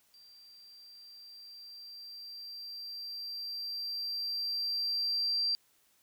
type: tone with level ramp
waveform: triangle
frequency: 4712 Hz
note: D8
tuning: 5 cents sharp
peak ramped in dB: -54 to -24 dBFS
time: 0.14-5.55 s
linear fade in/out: 0 ms
effects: tanh soft clip ceiling -26 dBFS + white hiss -69 dBFS RMS until 6.02 s